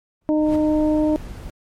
brown noise with exponential growth, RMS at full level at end -25 dBFS, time 0.21-0.56 s, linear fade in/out 5 ms, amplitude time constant 74 ms
harmonic tone, 306.1 Hz, D#4, 28 cents flat, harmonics 1 / 2 / 3, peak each -16 / -22 / -32 dBFS, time 0.29-1.16 s, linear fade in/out 0 ms
brown noise, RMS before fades -33 dBFS, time 0.52-1.5 s, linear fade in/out 0 ms
effects MP3 64 kbps

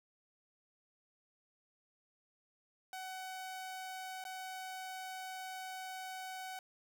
sawtooth tone with dropouts, 751 Hz, F#5, 26 cents sharp, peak -39 dBFS, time 2.93-6.59 s, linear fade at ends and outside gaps 1 ms, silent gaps 4.24-4.251 s, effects none

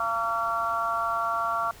harmonic tone, 228.2 Hz, A#3, 37 cents flat, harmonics 3 / 4 / 5 / 6, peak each -31 / -34 / -28 / -29 dBFS, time 0-1.71 s, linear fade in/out 2 ms, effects pink hiss -49 dBFS RMS until 1.8 s

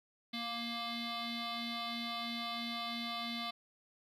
sine tone with frequency modulation, 1643 Hz, G#6, 19 cents flat, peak -35 dBFS, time 0.33-3.51 s, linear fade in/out 10 ms, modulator 469 Hz, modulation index 5.6, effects tanh soft clip ceiling -35 dBFS + 12-bit

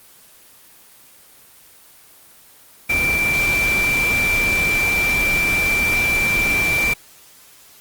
sine tone in noise, 2349 Hz, D7, in tune, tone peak -16 dBFS, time 2.89-6.94 s, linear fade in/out 10 ms, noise pink, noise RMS -25 dBFS, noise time 2.89-6.94 s, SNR +6 dB, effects white hiss -47 dBFS RMS until 7.8 s + Opus 24 kbps

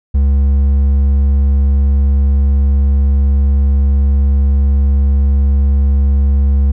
triangle tone with hard clipping, 69.3 Hz, C#2, in tune, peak -9 dBFS, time 0.14-6.72 s, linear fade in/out 10 ms, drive 7 dB, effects none

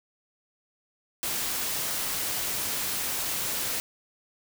white noise, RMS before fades -30 dBFS, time 1.23-3.8 s, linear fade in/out 0 ms, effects none

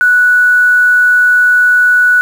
sine tone with quantisation, 1476 Hz, F#6, 5 cents flat, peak -5 dBFS, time 0.01-2.21 s, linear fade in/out 0 ms, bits 5, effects none

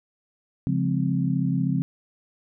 sine chord, Db major seventh, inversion none, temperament equal, 138.59 / 174.61 / 207.7 / 261.6 Hz, Db3 / F3 / Ab3 / C4, 0 / 0 / 0 / 0 cents, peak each -25 / -25 / -31 / -27 dBFS, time 0.67-1.82 s, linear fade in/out 0 ms, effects none

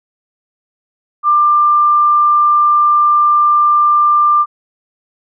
sine tone, 1190 Hz, D6, 22 cents sharp, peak -7 dBFS, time 1.23-4.46 s, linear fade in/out 50 ms, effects none

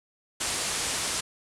white low-pass noise, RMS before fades -30 dBFS, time 0.4-1.21 s, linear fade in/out 10 ms, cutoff 10000 Hz, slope 48 dB/octave, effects none

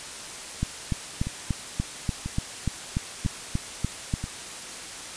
two click trains, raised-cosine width 5 ms, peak -12 / -18 dBFS, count 13 / 4, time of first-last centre 0.63-4.139 / 1.27-4.24 s, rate 3.42 / 1.01 Hz, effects white hiss -38 dBFS RMS until 5.16 s + resampled to 22050 Hz

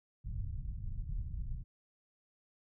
pink low-pass noise, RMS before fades -39 dBFS, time 0.24-1.64 s, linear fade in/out 20 ms, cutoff 120 Hz, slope 24 dB/octave, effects none

